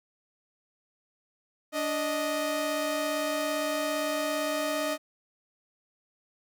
sawtooth tone pair together, 292.2 / 622 Hz, D4 / D#5, -9 / -1 cents, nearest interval octave + minor second, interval 1308 cents, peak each -29 / -25 dBFS, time 1.72-4.98 s, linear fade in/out 50 ms, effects none

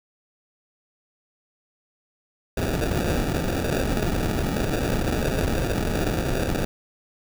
pink noise with sample-and-hold, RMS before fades -24 dBFS, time 2.57-6.65 s, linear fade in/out 5 ms, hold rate 1050 Hz, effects none

